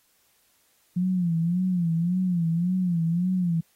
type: tone with vibrato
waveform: sine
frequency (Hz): 174.61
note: F3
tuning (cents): 0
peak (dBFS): -21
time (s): 0.96-3.61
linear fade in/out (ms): 10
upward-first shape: sine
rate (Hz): 1.8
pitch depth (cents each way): 110
effects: white hiss -65 dBFS RMS until 3.75 s + AAC 48 kbps